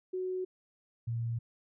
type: tone pair in turn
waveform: sine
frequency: 370 / 116.23 Hz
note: F#4 / A#2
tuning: 0 / -5 cents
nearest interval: octave + minor sixth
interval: 2005 cents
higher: first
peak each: -32 / -31 dBFS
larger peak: second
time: 0.13-0.45 / 1.07-1.39 s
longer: neither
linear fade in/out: 10 ms
effects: none